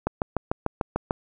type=click train; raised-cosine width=1 ms; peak=-9 dBFS; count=8; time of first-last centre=0.07-1.109 s; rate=6.74 Hz; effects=none